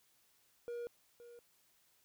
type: tone with echo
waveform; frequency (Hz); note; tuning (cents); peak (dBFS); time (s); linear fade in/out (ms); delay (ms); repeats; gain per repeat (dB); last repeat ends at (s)
triangle; 476; A#4; +36; -38; 0.68-0.87; 0; 520; 1; -13; 1.39
effects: white hiss -72 dBFS RMS until 2.04 s